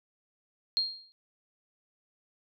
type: tone with exponential decay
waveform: sine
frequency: 4227 Hz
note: C8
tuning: 17 cents sharp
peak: -22 dBFS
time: 0.77-1.12 s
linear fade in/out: 0 ms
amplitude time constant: 76 ms
effects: none